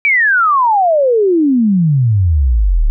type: exponential sweep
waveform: sine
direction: down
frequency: 2349 to 34.3 Hz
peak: -8 dBFS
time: 0.05-2.9 s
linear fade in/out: 0 ms
effects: none